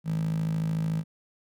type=tone with high-pass filter; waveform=15% pulse; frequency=53.6 Hz; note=A1; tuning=45 cents flat; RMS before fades=-28 dBFS; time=0.04-1.04 s; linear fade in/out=50 ms; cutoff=160 Hz; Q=7.1; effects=none